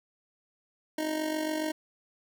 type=tone with amplitude modulation; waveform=25% pulse; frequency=311.1 Hz; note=D#4; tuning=in tune; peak=-23 dBFS; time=0.98-1.72 s; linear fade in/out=5 ms; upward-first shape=sine; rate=47.2 Hz; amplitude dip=55%; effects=none